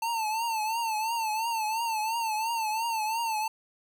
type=tone with vibrato; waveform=square; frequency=893 Hz; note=A5; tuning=25 cents sharp; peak=-28 dBFS; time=0.02-3.48 s; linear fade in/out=5 ms; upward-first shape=triangle; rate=2.9 Hz; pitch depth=96 cents each way; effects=none